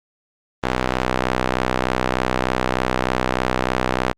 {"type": "tone with band-pass filter", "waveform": "sawtooth", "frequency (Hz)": 63.3, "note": "B1", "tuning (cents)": 43, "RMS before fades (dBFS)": -21, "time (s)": [0.63, 4.13], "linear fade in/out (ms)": 10, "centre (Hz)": 1100, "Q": 0.55, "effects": ["Opus 32 kbps"]}